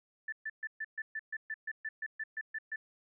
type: tone bursts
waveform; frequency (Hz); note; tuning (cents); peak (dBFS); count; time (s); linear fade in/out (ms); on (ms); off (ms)
sine; 1760; A6; 0; -35; 15; 0.28-2.76; 5; 44; 130
effects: none